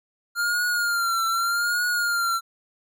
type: tone with vibrato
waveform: square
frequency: 1396.9 Hz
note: F6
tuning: in tune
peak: -22 dBFS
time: 0.35-2.41 s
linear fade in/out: 50 ms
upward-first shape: triangle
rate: 0.83 Hz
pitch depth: 73 cents each way
effects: none